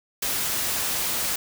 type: noise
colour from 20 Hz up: white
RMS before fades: -26 dBFS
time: 0.22-1.36 s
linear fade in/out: 5 ms
effects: none